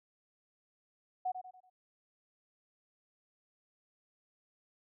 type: tone with echo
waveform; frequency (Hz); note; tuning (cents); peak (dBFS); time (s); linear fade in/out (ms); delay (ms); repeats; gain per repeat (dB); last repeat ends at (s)
sine; 739; F#5; -2; -31; 1.25-1.32; 10; 95; 4; -8; 1.7
effects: none